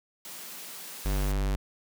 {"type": "high-pass noise", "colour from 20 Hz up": "white", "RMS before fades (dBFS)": -42, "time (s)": [0.25, 1.32], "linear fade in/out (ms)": 2, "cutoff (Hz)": 140, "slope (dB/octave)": 96}
{"type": "tone", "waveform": "square", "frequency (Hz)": 49, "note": "G1", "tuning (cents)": 0, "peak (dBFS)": -26, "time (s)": [1.05, 1.56], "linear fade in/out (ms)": 10}
{"effects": []}